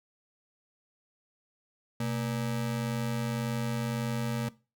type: ring-modulated tone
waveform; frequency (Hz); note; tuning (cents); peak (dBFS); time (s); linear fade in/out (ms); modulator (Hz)
square; 176.9; F3; +23; -27; 2-4.49; 5; 50.9
effects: noise-tail reverb RT60 0.3 s tail -19 dB re dry